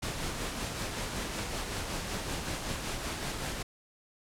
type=noise with tremolo; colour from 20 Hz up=pink; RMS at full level=-34 dBFS; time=0.02-3.63 s; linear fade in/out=10 ms; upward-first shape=sine; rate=5.3 Hz; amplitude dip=35%; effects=low-pass 10000 Hz 12 dB/octave